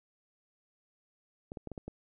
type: clicks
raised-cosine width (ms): 2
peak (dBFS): -27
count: 6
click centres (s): 1.519 / 1.572 / 1.673 / 1.717 / 1.778 / 1.88
effects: none